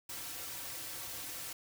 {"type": "noise with comb filter", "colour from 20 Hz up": "white", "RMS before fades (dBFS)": -43, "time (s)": [0.09, 1.53], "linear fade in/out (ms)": 5, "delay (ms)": 4.8, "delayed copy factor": -0.65, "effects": []}